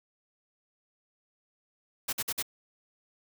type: noise bursts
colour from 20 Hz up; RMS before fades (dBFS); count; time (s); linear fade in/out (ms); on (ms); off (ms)
white; -31; 4; 2.08-2.426; 10; 49; 50
effects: none